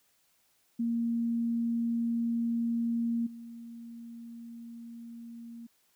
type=tone with level steps; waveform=sine; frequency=232.9 Hz; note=A#3; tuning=1 cent flat; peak=-27 / -42 dBFS; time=0.79-5.67 s; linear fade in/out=10 ms; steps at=3.26 s; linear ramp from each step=10 ms; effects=white hiss -70 dBFS RMS until 5.95 s